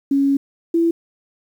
sine tone pair in turn, 277.2 / 334.4 Hz, C#4 / E4, 0 / +25 cents, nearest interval minor third, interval 325 cents, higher second, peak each -13 / -13 dBFS, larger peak neither, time 0.11-0.37 / 0.74-0.91 s, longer first, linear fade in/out 5 ms, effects 8-bit

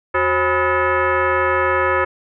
sine tone with frequency modulation, 370 Hz, F#4, in tune, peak -14 dBFS, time 0.14-2.05 s, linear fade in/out 10 ms, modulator 453 Hz, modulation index 3.5, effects none

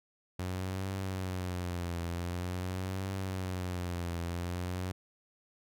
sawtooth tone with vibrato, 90.7 Hz, F#2, 34 cents flat, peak -30 dBFS, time 0.39-4.92 s, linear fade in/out 5 ms, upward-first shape triangle, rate 0.46 Hz, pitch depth 110 cents each way, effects none

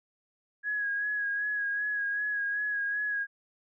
sine tone with vibrato, 1661.2 Hz, G#6, in tune, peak -28 dBFS, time 0.63-3.27 s, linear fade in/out 50 ms, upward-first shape sine, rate 2.6 Hz, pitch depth 31 cents each way, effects none

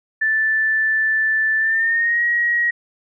sine tone with pitch glide, 1760 to 1897.2 Hz, A6 to A#6, 0 to +30 cents, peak -15 dBFS, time 0.21-2.71 s, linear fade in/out 10 ms, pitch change +130 cents, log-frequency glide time 1.58-2.23 s, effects none

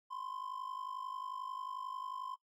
triangle ring-modulated tone, 1039 Hz, C6, 12 cents flat, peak -36 dBFS, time 0.1-2.36 s, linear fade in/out 20 ms, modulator 25.6 Hz, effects noise-tail reverb RT60 0.1 s tail -19 dB re dry

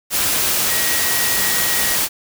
sine tone in noise, 1900 Hz, A#6, 33 cents sharp, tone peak -25 dBFS, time 0.67-1.99 s, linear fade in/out 50 ms, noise white, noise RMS -18 dBFS, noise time 0.1-2.09 s, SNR -10 dB, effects none

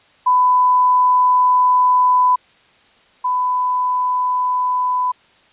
sine tone pair in turn, 1000 / 1000 Hz, B5 / B5, +21 / +21 cents, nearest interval unison, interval 0 cents, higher neither, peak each -10 / -15 dBFS, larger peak first, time 0.26-2.36 / 3.24-5.12 s, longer first, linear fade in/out 10 ms, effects white hiss -52 dBFS RMS until 5.52 s + resampled to 8000 Hz

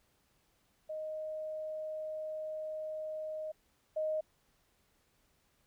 sine tone pair in turn, 622.3 / 622.3 Hz, D#5 / D#5, 0 / 0 cents, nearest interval unison, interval 0 cents, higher neither, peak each -37 / -31 dBFS, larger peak second, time 0.89-3.52 / 3.96-4.21 s, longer first, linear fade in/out 10 ms, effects pink hiss -73 dBFS RMS until 5.66 s

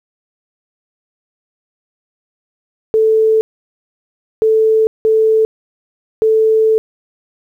sine tone bursts at uneven times, 440 Hz, A4, in tune, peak -8 dBFS, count 4, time 2.94-3.41 / 4.42-4.87 / 5.05-5.45 / 6.22-6.78 s, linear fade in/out 0 ms, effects 8-bit

